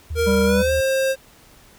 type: tone with vibrato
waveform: sine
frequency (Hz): 77.78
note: D#2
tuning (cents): 0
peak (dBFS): -24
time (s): 0.1-0.81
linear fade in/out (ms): 10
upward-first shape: triangle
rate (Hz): 19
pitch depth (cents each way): 130
type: tone with pitch glide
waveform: square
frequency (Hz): 466.2 to 532.4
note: A#4 to C5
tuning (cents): 0 to +30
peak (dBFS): -18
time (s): 0.15-1.16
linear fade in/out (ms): 50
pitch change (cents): +230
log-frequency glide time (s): 0.45-0.72
type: harmonic tone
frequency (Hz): 196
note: G3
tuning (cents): 0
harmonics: 1 / 3 / 5 / 7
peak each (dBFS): -18 / -28 / -32 / -35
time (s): 0.26-0.63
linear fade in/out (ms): 20
effects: pink hiss -50 dBFS RMS until 1.78 s